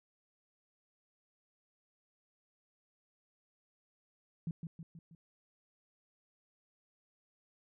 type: tone with echo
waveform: sine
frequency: 164.81 Hz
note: E3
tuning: in tune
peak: -34 dBFS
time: 4.47-4.51 s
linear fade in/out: 2 ms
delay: 160 ms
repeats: 4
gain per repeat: -5 dB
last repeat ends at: 5.15 s
effects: none